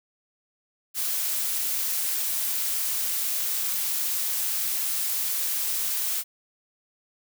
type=noise; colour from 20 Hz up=blue; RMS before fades=-27 dBFS; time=0.94-6.24 s; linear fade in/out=50 ms; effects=none